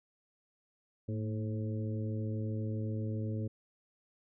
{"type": "harmonic tone with a mistuned harmonic", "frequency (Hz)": 107.8, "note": "A2", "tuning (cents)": -35, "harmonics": [1, 2, 3, 4, 5], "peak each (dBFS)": [-34, -40, -44, -46, -48], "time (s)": [1.08, 3.48], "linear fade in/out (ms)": 10, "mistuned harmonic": 2, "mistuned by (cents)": 59, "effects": []}